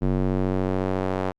square tone with band-pass filter sweep, 47.02 Hz, F#1, 29 cents sharp, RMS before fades -24 dBFS, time 0.01-1.32 s, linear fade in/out 20 ms, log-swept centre 240 to 670 Hz, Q 0.87, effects Opus 48 kbps

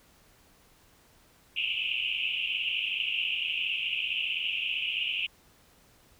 white band-pass noise, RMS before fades -31 dBFS, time 1.56-5.27 s, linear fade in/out 10 ms, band 2500 to 3000 Hz, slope 96 dB/octave, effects pink hiss -61 dBFS RMS until 6.19 s

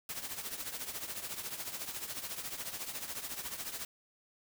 white noise with tremolo, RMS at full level -38 dBFS, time 0.09-3.85 s, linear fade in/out 2 ms, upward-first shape triangle, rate 14 Hz, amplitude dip 75%, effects none

